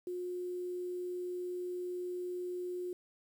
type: tone with quantisation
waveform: sine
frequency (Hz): 359.2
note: F4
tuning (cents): +49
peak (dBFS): -36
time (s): 0.07-2.93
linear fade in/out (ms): 2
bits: 10
effects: none